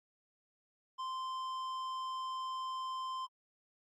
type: tone with tanh clipping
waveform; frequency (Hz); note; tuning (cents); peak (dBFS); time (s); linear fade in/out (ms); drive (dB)
sine; 1040; C6; -11; -39; 0.98-3.27; 20; 11
effects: AAC 48 kbps